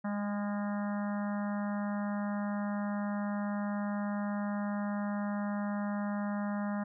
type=harmonic tone with a mistuned harmonic; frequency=204.9 Hz; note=G#3; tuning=23 cents flat; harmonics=1 / 3 / 4 / 5 / 6 / 7 / 8 / 9; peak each=-32 / -42 / -44 / -46 / -48 / -49 / -50 / -51 dBFS; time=0.04-6.84 s; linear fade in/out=10 ms; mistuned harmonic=7; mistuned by=-20 cents; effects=none